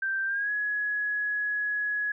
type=tone with pitch glide; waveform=sine; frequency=1568 to 1680.5 Hz; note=G6 to G#6; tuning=0 to +20 cents; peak=-26 dBFS; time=0.02-2.12 s; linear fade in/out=5 ms; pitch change=+120 cents; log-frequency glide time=0.26-0.51 s; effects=none